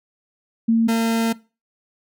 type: tone pair in turn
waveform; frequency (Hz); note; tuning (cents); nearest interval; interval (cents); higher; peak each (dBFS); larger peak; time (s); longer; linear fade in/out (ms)
sine / 40% pulse; 227.5 / 227.5; A#3 / A#3; -42 / -42; unison; 0; neither; -13 / -16; first; 0.68-0.88 / 0.88-1.33; second; 10
effects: noise-tail reverb RT60 0.3 s tail -20 dB re dry